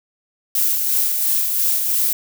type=noise with tremolo; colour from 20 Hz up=violet; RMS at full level=-17 dBFS; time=0.55-2.13 s; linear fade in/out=2 ms; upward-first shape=sine; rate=2.9 Hz; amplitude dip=35%; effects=none